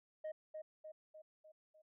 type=tone with echo; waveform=sine; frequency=622.3 Hz; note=D#5; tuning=in tune; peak=-38 dBFS; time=0.24-0.32 s; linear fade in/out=10 ms; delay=300 ms; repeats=5; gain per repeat=-5 dB; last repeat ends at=1.82 s; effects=tanh soft clip ceiling -40 dBFS